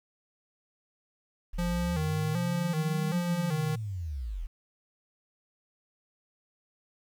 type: linear two-way sweep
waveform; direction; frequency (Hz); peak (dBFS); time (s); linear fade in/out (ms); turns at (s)
sine; up then down; 34.37 to 194.4 to 34.37; -32; 1.53-4.47; 10; 3.07
type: tone with vibrato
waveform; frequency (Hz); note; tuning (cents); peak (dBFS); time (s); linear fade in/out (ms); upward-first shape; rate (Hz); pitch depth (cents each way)
square; 164.81; E3; 0; -29; 1.58-3.76; 10; square; 1.3; 100
effects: 10-bit